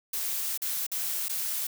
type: noise with dropouts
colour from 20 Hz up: blue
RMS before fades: -31 dBFS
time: 0.13-1.67 s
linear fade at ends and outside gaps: 5 ms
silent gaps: 0.576-0.618 / 0.867-0.916 / 1.284-1.294 s
effects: none